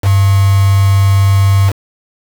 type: tone with quantisation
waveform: sine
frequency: 98 Hz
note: G2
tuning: in tune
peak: -6 dBFS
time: 0.02-1.73 s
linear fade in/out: 50 ms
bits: 3
effects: none